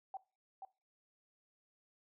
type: tone with echo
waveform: sine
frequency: 772 Hz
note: G5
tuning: 27 cents flat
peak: -40 dBFS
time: 0.14-0.17 s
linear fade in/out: 2 ms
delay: 480 ms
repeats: 1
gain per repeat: -5 dB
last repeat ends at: 0.65 s
effects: noise-tail reverb RT60 0.3 s tail -19 dB re dry